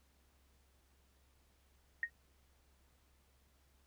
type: tone with exponential decay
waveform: sine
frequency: 1864.7 Hz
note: A#6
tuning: in tune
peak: -29 dBFS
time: 2.03-2.1 s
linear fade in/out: 2 ms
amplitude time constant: 15 ms
effects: added 67 Hz sine -70 dBFS peak until 3.86 s + pink hiss -74 dBFS RMS until 3.86 s